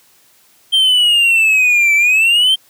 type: exponential two-way sweep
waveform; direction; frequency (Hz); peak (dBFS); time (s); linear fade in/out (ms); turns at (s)
triangle; down then up; 3170 to 2306 to 3170; -7; 0.72-2.56; 20; 1.95
effects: white hiss -51 dBFS RMS until 2.69 s + high-pass 80 Hz 12 dB/octave